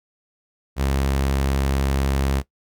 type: tone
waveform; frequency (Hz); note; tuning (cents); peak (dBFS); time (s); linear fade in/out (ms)
sawtooth; 68; C#2; -33; -15; 0.76-2.43; 50
effects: noise-tail reverb RT60 0.1 s tail -18 dB re dry